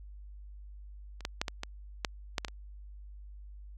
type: clicks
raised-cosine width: 0.2 ms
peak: -30 / -15 / -12 / -16 / -18 / -11 / -12 / -16 / -26 dBFS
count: 9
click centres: 1.207 / 1.251 / 1.415 / 1.482 / 1.634 / 2.048 / 2.382 / 2.448 / 2.483 s
effects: added 50 Hz sine -45 dBFS peak until 3.77 s